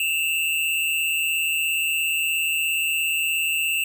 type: tone pair together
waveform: square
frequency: 2637 / 2794 Hz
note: E7 / F7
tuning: 0 / 0 cents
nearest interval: minor second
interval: 100 cents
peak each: -24 / -25 dBFS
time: 0-3.84 s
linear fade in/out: 2 ms
effects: none